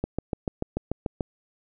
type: click train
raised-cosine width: 2 ms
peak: -13 dBFS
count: 9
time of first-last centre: 0.04-1.208 s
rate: 6.85 Hz
effects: none